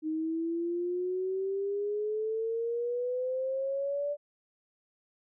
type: exponential sweep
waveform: sine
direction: up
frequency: 310 to 586 Hz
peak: -29 dBFS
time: 0.02-4.17 s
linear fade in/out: 50 ms
effects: none